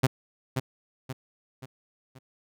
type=tone with echo; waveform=sawtooth; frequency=130.81 Hz; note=C3; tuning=in tune; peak=-14 dBFS; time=0.03-0.07 s; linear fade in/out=10 ms; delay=530 ms; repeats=4; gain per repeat=-7 dB; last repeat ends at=2.19 s; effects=none